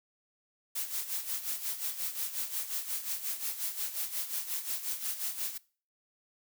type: noise with tremolo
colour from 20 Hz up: blue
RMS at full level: -33 dBFS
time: 0.75-5.58 s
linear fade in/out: 10 ms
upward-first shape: sine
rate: 5.6 Hz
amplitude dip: 70%
effects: noise-tail reverb RT60 0.4 s tail -21 dB re dry